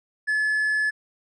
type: tone with hard clipping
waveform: triangle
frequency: 1719 Hz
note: A6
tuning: 41 cents flat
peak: -21 dBFS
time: 0.27-0.91 s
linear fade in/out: 20 ms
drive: 5 dB
effects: resampled to 24000 Hz